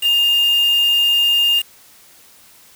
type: tone with quantisation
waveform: sine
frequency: 2815 Hz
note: F7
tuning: 13 cents sharp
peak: -12 dBFS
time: 0.01-1.63 s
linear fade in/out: 50 ms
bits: 4
effects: white hiss -47 dBFS RMS until 2.75 s